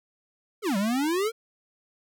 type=exponential two-way sweep; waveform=square; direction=down then up; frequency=471.7 to 188.7 to 471.7 Hz; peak=-24 dBFS; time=0.62-1.32 s; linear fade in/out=50 ms; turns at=0.77 s; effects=none